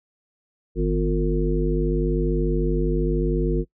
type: harmonic tone with a mistuned harmonic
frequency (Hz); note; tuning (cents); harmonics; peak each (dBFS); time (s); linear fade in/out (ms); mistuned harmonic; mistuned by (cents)
50.4; G1; +49; 1 / 3 / 5 / 7 / 9; -22 / -26 / -29 / -25 / -27; 0.75-3.65; 50; 3; +86
effects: noise-tail reverb RT60 0.1 s tail -21 dB re dry

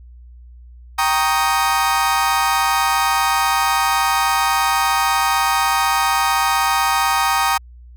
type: chord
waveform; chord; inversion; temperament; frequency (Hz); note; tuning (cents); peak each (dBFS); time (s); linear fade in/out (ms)
35% pulse; Eb dominant seventh; first; equal; 784 / 932.3 / 1108.7 / 1244.5; G5 / Bb5 / Db6 / Eb6; 0 / 0 / 0 / 0; -19 / -18 / -23 / -18; 0.98-7.58; 10
effects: added 60 Hz sine -38 dBFS peak until 7.96 s

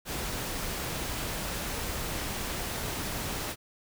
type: noise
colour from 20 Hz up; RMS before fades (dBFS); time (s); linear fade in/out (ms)
pink; -34; 0.05-3.56; 50
effects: none

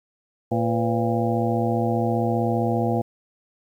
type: harmonic tone with a mistuned harmonic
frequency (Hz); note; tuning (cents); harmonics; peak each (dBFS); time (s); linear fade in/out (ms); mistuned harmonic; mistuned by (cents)
115.1; A#2; -22; 1 / 2 / 3 / 4 / 5 / 6 / 7; -25 / -25 / -28 / -27 / -34 / -28 / -30; 0.51-3.02; 10; 4; +130
effects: 9-bit

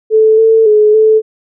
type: tone with pitch steps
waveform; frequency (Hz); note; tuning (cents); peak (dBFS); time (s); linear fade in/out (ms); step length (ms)
sine; 437.6 / 446.4 / 424.4 / 436.4; A4 / A4 / G#4 / A4; -9 / +25 / +38 / -14; -4; 0.1-1.22; 50; 280
effects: none

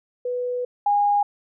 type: tone pair in turn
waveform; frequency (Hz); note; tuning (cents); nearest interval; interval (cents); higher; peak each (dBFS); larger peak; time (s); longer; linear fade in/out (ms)
sine; 493.9 / 818.3; B4 / G#5; 0 / -26; major sixth; 874; second; -23 / -16; second; 0.25-0.65 / 0.86-1.23; first; 5
effects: none

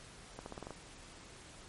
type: accelerating click train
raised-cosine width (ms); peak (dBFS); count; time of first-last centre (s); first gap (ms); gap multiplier
1; -29; 7; 0.39-0.707; 71; 0.88
effects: pink hiss -54 dBFS RMS until 1.68 s + MP3 48 kbps

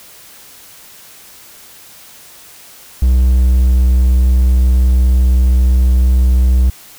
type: tone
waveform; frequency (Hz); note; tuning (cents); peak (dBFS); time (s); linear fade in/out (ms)
triangle; 62.9; B1; +32; -5; 3.02-6.7; 5
effects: white hiss -39 dBFS RMS until 6.98 s

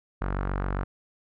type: tone with low-pass filter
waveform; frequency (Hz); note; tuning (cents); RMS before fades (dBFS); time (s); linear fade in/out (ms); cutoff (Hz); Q
sawtooth; 47.41; F#1; +43; -29; 0.21-0.84; 10; 1400; 2.4
effects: none

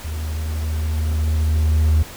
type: tone with level ramp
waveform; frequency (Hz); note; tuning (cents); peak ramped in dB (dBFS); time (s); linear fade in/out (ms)
triangle; 77.78; D#2; 0; -22 to -9; 0.04-2.03; 10
effects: tanh soft clip ceiling -5 dBFS + pink hiss -37 dBFS RMS until 2.16 s

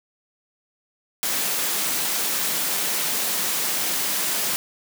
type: high-pass noise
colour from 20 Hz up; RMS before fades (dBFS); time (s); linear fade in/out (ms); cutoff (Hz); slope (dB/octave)
white; -24; 1.23-4.56; 0; 140; 96
effects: none

